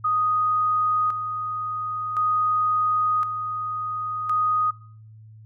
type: tone with tremolo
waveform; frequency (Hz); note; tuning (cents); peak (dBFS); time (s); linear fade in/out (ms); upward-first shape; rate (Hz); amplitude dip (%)
sine; 1244.5; D#6; 0; -19; 0.04-4.71; 10; square; 0.47; 55
effects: noise-tail reverb RT60 0.5 s tail -20 dB re dry + added 109 Hz sine -43 dBFS peak until 5.45 s